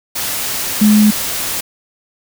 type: tone in noise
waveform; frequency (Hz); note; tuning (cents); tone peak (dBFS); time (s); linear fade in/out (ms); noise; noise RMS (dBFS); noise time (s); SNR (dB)
sine; 211.5; G#3; +32; -6; 0.81-1.11; 10; white; -20; 0.15-1.61; +11
effects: none